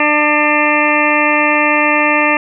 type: harmonic tone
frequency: 298.5 Hz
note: D4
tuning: 28 cents sharp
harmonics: 1 / 2 / 3 / 4 / 6 / 7 / 8 / 9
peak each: -18 / -18 / -18 / -18 / -18 / -18 / -18 / -18 dBFS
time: 0-2.37 s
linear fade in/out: 2 ms
effects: none